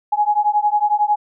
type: beating tone pair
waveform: sine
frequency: 830.6 / 841.6 Hz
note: G#5 / G#5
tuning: 0 / +23 cents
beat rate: 11 Hz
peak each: -17 dBFS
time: 0.12-1.16 s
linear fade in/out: 10 ms
effects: none